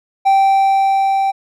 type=tone with level ramp; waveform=triangle; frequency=780 Hz; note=G5; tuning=9 cents flat; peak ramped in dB=-6 to -11 dBFS; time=0.25-1.32 s; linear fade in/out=20 ms; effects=none